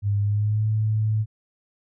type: tone with pitch glide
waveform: sine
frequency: 101.7 to 108.37 Hz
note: G#2 to A2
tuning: -36 to -26 cents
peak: -19 dBFS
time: 0.02-1.26 s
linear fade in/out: 50 ms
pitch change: +110 cents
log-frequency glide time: 0.2-0.66 s
effects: none